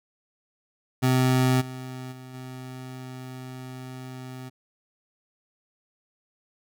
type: tone with level steps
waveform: 25% pulse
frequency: 128.7 Hz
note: C3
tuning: 28 cents flat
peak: -15 / -31 / -37 / -33 dBFS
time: 1.02-4.5 s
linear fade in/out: 20 ms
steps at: 1.6 / 2.11 / 2.33 s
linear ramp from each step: 20 ms
effects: none